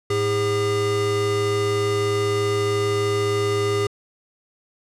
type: tone pair together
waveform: square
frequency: 107.35 / 405.3 Hz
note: A2 / G#4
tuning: -42 / -42 cents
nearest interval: octave + major seventh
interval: 2300 cents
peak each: -26 / -21 dBFS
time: 0.1-3.87 s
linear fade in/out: 5 ms
effects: low-pass 9000 Hz 12 dB/octave

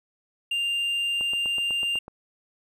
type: tone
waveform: triangle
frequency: 2794 Hz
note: F7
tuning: in tune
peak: -22 dBFS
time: 0.51-1.99 s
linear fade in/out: 5 ms
type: click train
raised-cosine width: 1 ms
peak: -26 dBFS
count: 8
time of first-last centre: 1.21-2.081 s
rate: 8.04 Hz
effects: resampled to 32000 Hz

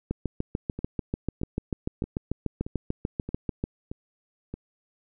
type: two click trains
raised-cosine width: 3 ms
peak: -21 / -14 dBFS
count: 7 / 25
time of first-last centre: 0.79-4.54 / 0.11-3.639 s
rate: 1.6 / 6.8 Hz
effects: none

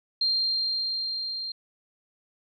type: tone with level ramp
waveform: sine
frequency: 4186 Hz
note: C8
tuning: in tune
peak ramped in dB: -21 to -31 dBFS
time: 0.21-1.52 s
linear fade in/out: 5 ms
effects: none

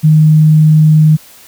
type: tone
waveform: sine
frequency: 154.9 Hz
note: D#3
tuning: 7 cents flat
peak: -3 dBFS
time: 0.03-1.17 s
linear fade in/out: 20 ms
effects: white hiss -39 dBFS RMS until 1.47 s

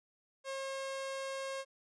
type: tone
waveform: sawtooth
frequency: 539 Hz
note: C#5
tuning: 49 cents flat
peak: -34 dBFS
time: 0.44-1.65 s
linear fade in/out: 50 ms
effects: resampled to 22050 Hz

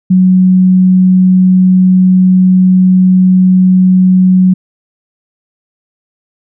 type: tone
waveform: sine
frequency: 185 Hz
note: F#3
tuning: in tune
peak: -3 dBFS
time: 0.1-4.54 s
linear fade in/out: 10 ms
effects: none

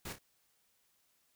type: noise with echo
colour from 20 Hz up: pink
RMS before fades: -43 dBFS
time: 0.05-0.13 s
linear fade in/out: 5 ms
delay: 29 ms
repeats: 2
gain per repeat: -8 dB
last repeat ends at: 0.188 s
effects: white hiss -74 dBFS RMS until 1.35 s

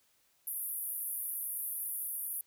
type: band-pass noise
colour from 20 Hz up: pink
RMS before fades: -38 dBFS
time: 0.47-2.41 s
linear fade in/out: 2 ms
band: 10000 to 15000 Hz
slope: 96 dB/octave
effects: white hiss -71 dBFS RMS until 2.46 s

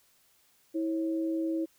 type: tone pair together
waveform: sine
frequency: 325.7 / 544 Hz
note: E4 / C#5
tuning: -21 / -33 cents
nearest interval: major sixth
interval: 888 cents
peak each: -28 / -38 dBFS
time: 0.74-1.66 s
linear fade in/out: 20 ms
effects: white hiss -66 dBFS RMS until 1.78 s

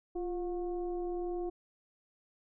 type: tone with frequency modulation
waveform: sine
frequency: 349.2 Hz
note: F4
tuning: in tune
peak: -33 dBFS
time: 0.15-1.5 s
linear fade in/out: 10 ms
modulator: 370 Hz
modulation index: 0.62
effects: none

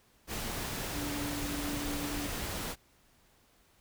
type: tone in noise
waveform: sine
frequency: 290 Hz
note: D4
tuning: 22 cents flat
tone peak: -37 dBFS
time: 0.92-2.29 s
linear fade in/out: 50 ms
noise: pink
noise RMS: -37 dBFS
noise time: 0.27-2.76 s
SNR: -3 dB
effects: pink hiss -66 dBFS RMS until 3.8 s

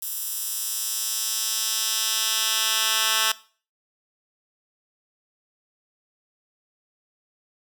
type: tone with high-pass filter sweep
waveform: 10% pulse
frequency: 220 Hz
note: A3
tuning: in tune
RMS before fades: -25 dBFS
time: 0.02-3.32 s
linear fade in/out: 5 ms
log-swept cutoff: 11000 to 2100 Hz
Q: 0.88
effects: noise-tail reverb RT60 0.4 s tail -19 dB re dry

